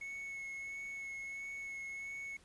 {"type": "tone with vibrato", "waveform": "triangle", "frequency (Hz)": 2197, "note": "C#7", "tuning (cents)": -16, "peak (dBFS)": -40, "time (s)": [0.01, 2.37], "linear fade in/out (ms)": 5, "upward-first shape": "sine", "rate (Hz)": 1.5, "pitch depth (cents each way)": 15, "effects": ["pink hiss -65 dBFS RMS until 2.44 s", "resampled to 24000 Hz"]}